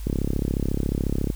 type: click train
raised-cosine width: 3 ms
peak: -11 dBFS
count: 43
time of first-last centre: 0.07-1.302 s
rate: 34.1 Hz
effects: added 50 Hz sine -30 dBFS peak until 1.35 s + white hiss -48 dBFS RMS until 1.35 s